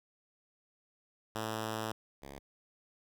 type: tone pair in turn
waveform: 5% pulse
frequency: 110 / 69.3 Hz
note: A2 / C#2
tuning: 0 / 0 cents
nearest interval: minor sixth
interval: 800 cents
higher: first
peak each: -24 / -35 dBFS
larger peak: first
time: 1.35-1.92 / 2.22-2.39 s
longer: first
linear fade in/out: 5 ms
effects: none